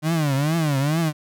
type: tone with vibrato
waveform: 35% pulse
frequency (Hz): 150.1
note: D3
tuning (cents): +38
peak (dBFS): -17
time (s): 0.02-1.13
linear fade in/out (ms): 50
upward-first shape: triangle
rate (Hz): 2.3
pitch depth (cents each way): 220
effects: none